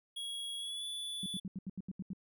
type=tone with pitch glide; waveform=square; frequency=3322 to 3455 Hz; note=G#7 to A7; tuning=0 to -32 cents; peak=-39 dBFS; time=0.16-1.4 s; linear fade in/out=10 ms; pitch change=+68 cents; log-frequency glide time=0.57-0.85 s
type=tone bursts; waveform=sine; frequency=188.8 Hz; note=F#3; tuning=35 cents sharp; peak=-37 dBFS; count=9; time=1.23-2.133 s; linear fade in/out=2 ms; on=31 ms; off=78 ms
effects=none